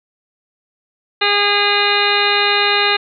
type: harmonic tone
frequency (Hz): 408.5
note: G#4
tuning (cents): -29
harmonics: 1 / 2 / 3 / 4 / 5 / 6 / 7 / 9 / 10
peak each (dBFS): -21 / -21 / -21 / -21 / -21 / -21 / -21 / -21 / -21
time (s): 1.21-2.97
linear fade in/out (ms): 10
effects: none